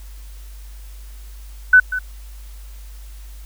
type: tone with echo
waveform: sine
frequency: 1500 Hz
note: F#6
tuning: 23 cents sharp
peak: -5 dBFS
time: 1.73-1.8 s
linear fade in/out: 5 ms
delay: 190 ms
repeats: 1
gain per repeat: -14 dB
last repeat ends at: 1.99 s
effects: added 50 Hz sine -34 dBFS peak until 3.45 s + white hiss -49 dBFS RMS until 3.45 s